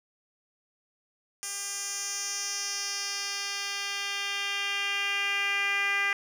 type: tone with band-pass filter sweep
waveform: 10% pulse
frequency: 400 Hz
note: G4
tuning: 35 cents sharp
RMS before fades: -31 dBFS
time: 1.43-6.13 s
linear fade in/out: 0 ms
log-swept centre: 7900 to 2100 Hz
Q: 2.5
effects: 9-bit